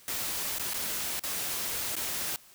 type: noise with dropouts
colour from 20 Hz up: white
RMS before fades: -33 dBFS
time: 0.08-2.36 s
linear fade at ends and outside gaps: 1 ms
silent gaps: 0.585-0.596 / 0.735-0.742 / 1.195-1.236 / 1.954-1.965 s
effects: white hiss -56 dBFS RMS until 2.54 s